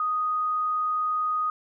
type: tone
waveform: sine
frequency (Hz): 1244.5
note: D#6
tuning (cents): 0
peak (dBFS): -23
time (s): 0-1.5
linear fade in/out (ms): 2
effects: none